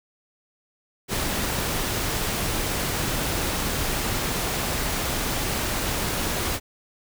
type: noise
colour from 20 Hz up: pink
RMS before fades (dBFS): -26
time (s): 1.08-6.6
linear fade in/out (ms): 50
effects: none